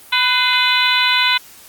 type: harmonic tone with a mistuned harmonic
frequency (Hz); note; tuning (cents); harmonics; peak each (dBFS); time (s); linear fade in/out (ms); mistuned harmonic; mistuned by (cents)
498.8; B4; +17; 2 / 3 / 4 / 5 / 6 / 7 / 8; -20 / -20 / -20 / -20 / -20 / -20 / -20; 0.12-1.38; 10; 4; +59
effects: white hiss -42 dBFS RMS until 1.68 s + Opus 32 kbps